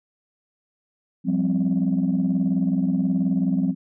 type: chord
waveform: sine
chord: F suspended second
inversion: none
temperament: equal with one note detuned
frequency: 177.26 / 196 / 261.6 Hz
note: F3 / G3 / C4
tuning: +26 / 0 / 0 cents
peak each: -22 dBFS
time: 1.24-3.75 s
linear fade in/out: 50 ms
effects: tanh soft clip ceiling -13 dBFS